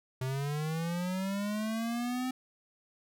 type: linear sweep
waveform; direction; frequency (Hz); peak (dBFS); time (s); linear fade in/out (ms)
square; up; 127.6 to 258.5; -32; 0.21-2.31; 5
effects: none